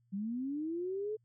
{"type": "linear sweep", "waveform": "sine", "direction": "up", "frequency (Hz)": [188.2, 438.4], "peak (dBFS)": -34, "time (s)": [0.12, 1.17], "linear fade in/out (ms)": 20, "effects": ["added 119 Hz sine -69 dBFS peak until 1.24 s"]}